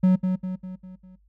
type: tone with echo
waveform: triangle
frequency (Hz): 185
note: F#3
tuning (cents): 0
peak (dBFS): -12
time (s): 0.03-0.16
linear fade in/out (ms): 10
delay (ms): 200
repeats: 5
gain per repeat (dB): -6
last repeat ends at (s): 1.16
effects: noise-tail reverb RT60 0.2 s tail -24 dB re dry + added 50 Hz sine -57 dBFS peak until 1.28 s